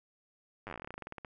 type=slowing click train; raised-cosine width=0.5 ms; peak=-27 dBFS; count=21; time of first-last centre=0.67-1.248 s; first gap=9 ms; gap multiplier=1.11; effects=none